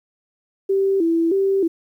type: tone with vibrato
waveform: sine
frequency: 359.4 Hz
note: F4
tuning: 50 cents sharp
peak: -15 dBFS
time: 0.69-1.68 s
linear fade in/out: 10 ms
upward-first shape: square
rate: 1.6 Hz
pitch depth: 140 cents each way
effects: 9-bit